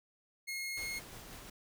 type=tone; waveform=sawtooth; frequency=2155 Hz; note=C#7; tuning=49 cents flat; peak=-34 dBFS; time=0.47-1 s; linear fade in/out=20 ms
type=noise with tremolo; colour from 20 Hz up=pink; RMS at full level=-49 dBFS; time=0.77-1.5 s; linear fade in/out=5 ms; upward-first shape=sine; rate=5.7 Hz; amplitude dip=25%
effects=none